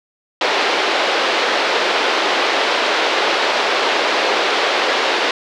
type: band-pass noise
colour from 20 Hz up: pink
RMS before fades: -17 dBFS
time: 0.41-5.31 s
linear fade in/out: 2 ms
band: 390 to 4400 Hz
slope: 24 dB/octave
effects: none